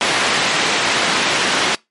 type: band-pass noise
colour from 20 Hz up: white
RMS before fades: -17 dBFS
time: 0.01-1.75 s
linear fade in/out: 0 ms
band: 180 to 3300 Hz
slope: 12 dB/octave
effects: noise-tail reverb RT60 0.2 s tail -23 dB re dry + MP3 48 kbps